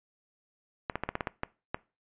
clicks, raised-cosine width 0.5 ms, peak -15 dBFS, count 9, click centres 0.898 / 0.956 / 1.036 / 1.09 / 1.154 / 1.208 / 1.272 / 1.434 / 1.745 s, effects noise-tail reverb RT60 0.3 s tail -21 dB re dry + resampled to 8000 Hz

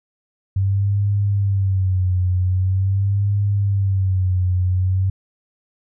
sine tone with vibrato, 96.1 Hz, G2, 34 cents flat, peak -15 dBFS, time 0.56-5.1 s, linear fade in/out 5 ms, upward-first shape sine, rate 0.44 Hz, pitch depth 93 cents each way, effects none

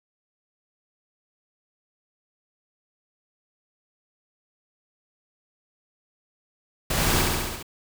pink noise with echo, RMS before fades -25 dBFS, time 6.9-7.22 s, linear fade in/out 5 ms, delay 68 ms, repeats 6, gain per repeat -2 dB, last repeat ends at 7.628 s, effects none

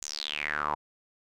sawtooth tone with band-pass filter sweep, 74.6 Hz, D2, 28 cents sharp, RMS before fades -33 dBFS, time 0.02-0.75 s, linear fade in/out 5 ms, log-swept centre 7100 to 900 Hz, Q 6.9, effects none

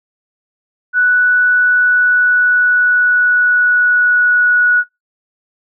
sine tone with pitch glide, 1480 to 1464.7 Hz, F#6 to F#6, 0 to -18 cents, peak -8 dBFS, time 0.93-4.84 s, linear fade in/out 50 ms, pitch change -18 cents, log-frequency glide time 1.5-4.63 s, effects noise-tail reverb RT60 0.2 s tail -21 dB re dry

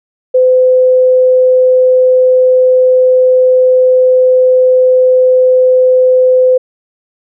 sine tone, 510 Hz, C5, 44 cents flat, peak -4 dBFS, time 0.34-6.58 s, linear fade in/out 10 ms, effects none

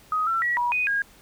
sine tone with pitch steps, 1256 / 1345 / 1925 / 966 / 2490 / 1630 Hz, D#6 / E6 / B6 / B5 / D#7 / G#6, +16 / +34 / -45 / -39 / +1 / -33 cents, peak -21 dBFS, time 0.12-1.02 s, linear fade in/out 2 ms, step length 150 ms, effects pink hiss -53 dBFS RMS until 1.21 s

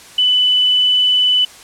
sine tone, 2993 Hz, F#7, 19 cents sharp, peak -10 dBFS, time 0.18-1.45 s, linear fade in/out 5 ms, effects white hiss -39 dBFS RMS until 1.63 s + low-pass 9000 Hz 12 dB/octave

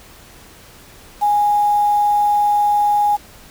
sine tone with quantisation, 827 Hz, G#5, 8 cents flat, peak -12 dBFS, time 1.21-3.17 s, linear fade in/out 20 ms, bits 6, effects pink hiss -43 dBFS RMS until 3.5 s

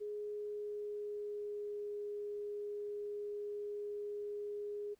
sine tone with pitch glide, 417.2 to 412.9 Hz, G#4 to G#4, +8 to -10 cents, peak -39 dBFS, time 0-4.95 s, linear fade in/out 20 ms, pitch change -18 cents, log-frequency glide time 0.24-1.99 s, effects pink hiss -75 dBFS RMS until 4.99 s

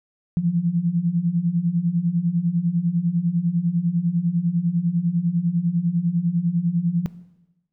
sine beating tone pair, 164.9 / 174.9 Hz, E3 / F3, +1 / +3 cents, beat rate 10 Hz, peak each -24 / -19 dBFS, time 0.37-7.06 s, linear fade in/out 0 ms, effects noise-tail reverb RT60 1.0 s tail -17 dB re dry

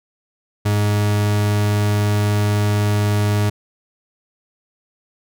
40% pulse tone, 103.83 Hz, G#2, in tune, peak -14 dBFS, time 0.65-3.5 s, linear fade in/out 10 ms, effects none

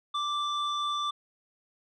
sine tone pair together, 1174.7 / 3520 Hz, D6 / A7, 0 / 0 cents, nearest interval octave + perfect fifth, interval 1900 cents, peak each -27 / -31 dBFS, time 0.14-1.11 s, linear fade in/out 10 ms, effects tanh soft clip ceiling -25 dBFS

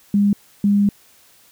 sine tone bursts at uneven times, 202.7 Hz, G#3, 42 cents flat, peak -12 dBFS, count 2, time 0.14-0.33 / 0.64-0.89 s, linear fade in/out 2 ms, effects white hiss -52 dBFS RMS until 1.51 s

